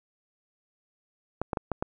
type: clicks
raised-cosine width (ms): 1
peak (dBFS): -14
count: 5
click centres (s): 1.416 / 1.532 / 1.572 / 1.717 / 1.825
effects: none